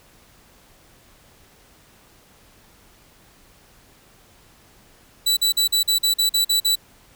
sawtooth tone bursts, 3951 Hz, B7, in tune, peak -13 dBFS, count 10, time 5.26-6.756 s, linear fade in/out 10 ms, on 110 ms, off 44 ms, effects pink hiss -53 dBFS RMS until 7.15 s

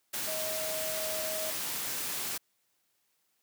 sine tone in noise, 631 Hz, D#5, 24 cents sharp, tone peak -36 dBFS, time 0.27-1.51 s, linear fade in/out 10 ms, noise white, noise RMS -35 dBFS, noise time 0.13-2.38 s, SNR -4 dB, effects white hiss -75 dBFS RMS until 3.42 s + high-pass 100 Hz 12 dB/octave

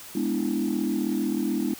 sine chord, E dominant seventh, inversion first, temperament equal, 207.7 / 246.9 / 293.7 / 329.6 Hz, G#3 / B3 / D4 / E4, 0 / 0 / 0 / 0 cents, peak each -28 dBFS, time 0.15-1.74 s, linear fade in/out 5 ms, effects tanh soft clip ceiling -17 dBFS + white hiss -43 dBFS RMS until 1.79 s

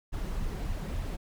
brown noise with flanger, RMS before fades -33 dBFS, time 0.12-1.17 s, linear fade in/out 20 ms, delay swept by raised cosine 1 to 5.5 ms, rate 3.4 Hz, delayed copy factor +0.55, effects none

